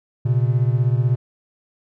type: beating tone pair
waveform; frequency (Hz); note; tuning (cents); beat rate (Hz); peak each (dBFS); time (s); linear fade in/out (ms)
triangle; 119.3 / 135.3; A#2 / C#3; +41 / -42; 16; -15 / -18; 0.25-1.16; 10
effects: none